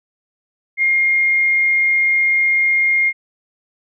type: tone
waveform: sine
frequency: 2128 Hz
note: C7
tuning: 29 cents sharp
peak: -12 dBFS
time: 0.77-3.13 s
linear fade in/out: 50 ms
effects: none